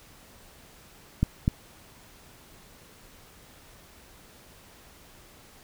clicks, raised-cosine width 5 ms, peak -9 dBFS, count 2, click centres 1.23 / 1.479 s, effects pink hiss -53 dBFS RMS until 5.63 s

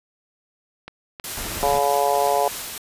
click train, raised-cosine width 0.3 ms, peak -19 dBFS, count 5, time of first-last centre 0.88-2.154 s, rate 3.14 Hz
white noise with tremolo, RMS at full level -30 dBFS, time 1.24-2.78 s, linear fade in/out 2 ms, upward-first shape triangle, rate 3.2 Hz, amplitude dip 25%
pink noise, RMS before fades -31 dBFS, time 1.37-1.79 s, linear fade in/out 2 ms
harmonic tone, 141.8 Hz, C#3, 40 cents sharp, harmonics 3 / 4 / 5 / 6 / 7, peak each -25 / -23 / -21 / -24 / -27 dBFS, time 1.63-2.48 s, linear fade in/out 0 ms
effects resampled to 32000 Hz

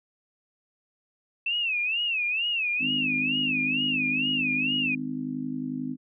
sine tone with vibrato, 2637 Hz, E7, in tune, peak -24 dBFS, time 1.46-4.95 s, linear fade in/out 5 ms, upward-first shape sine, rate 2.2 Hz, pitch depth 160 cents each way
harmonic tone, 51.2 Hz, G#1, 24 cents flat, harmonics 3 / 4 / 5 / 6, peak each -39 / -40 / -30 / -38 dBFS, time 2.79-5.97 s, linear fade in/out 50 ms
effects none

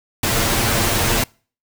pink noise with comb filter, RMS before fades -18 dBFS, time 0.23-1.24 s, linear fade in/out 5 ms, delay 8.7 ms, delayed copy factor +0.6, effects noise-tail reverb RT60 0.4 s tail -26 dB re dry

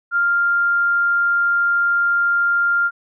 sine tone, 1396.9 Hz, F6, in tune, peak -14 dBFS, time 0.11-2.91 s, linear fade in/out 50 ms, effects none

